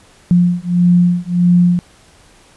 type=beating tone pair; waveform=sine; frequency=175.5 / 177.1 Hz; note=F3 / F3; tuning=+9 / +24 cents; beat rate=1.6 Hz; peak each=-12 dBFS; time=0.31-1.79 s; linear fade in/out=0 ms; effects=pink hiss -47 dBFS RMS until 2.56 s + resampled to 24000 Hz